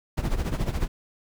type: noise with tremolo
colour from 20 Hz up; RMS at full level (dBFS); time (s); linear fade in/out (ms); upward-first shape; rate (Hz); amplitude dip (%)
brown; -23; 0.17-0.88; 10; sine; 14; 75
effects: none